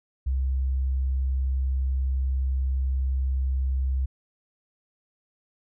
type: tone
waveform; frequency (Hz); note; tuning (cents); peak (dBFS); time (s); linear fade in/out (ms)
sine; 65.8; C2; +10; -22; 0.26-4.06; 10
effects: none